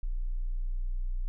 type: tone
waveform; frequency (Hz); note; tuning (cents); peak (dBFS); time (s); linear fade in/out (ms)
sine; 30.26; B0; -34; -28; 0.03-1.28; 0
effects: none